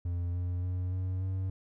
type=tone with pitch steps; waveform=triangle; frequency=87.31 / 89.04 / 90.81 / 92.61 / 94.45 Hz; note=F2 / F2 / F#2 / F#2 / F#2; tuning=0 / +34 / -32 / +2 / +36 cents; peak=-28 dBFS; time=0.05-1.5 s; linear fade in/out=5 ms; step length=290 ms; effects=none